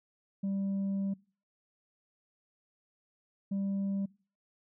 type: tone pair in turn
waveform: sine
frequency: 196 / 196.75 Hz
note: G3 / G3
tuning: 0 / +7 cents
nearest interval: unison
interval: 7 cents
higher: second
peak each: -27 / -27 dBFS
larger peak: neither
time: 0.43-1.14 / 3.51-4.06 s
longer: first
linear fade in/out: 10 ms
effects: noise-tail reverb RT60 0.4 s tail -26 dB re dry + tanh soft clip ceiling -29 dBFS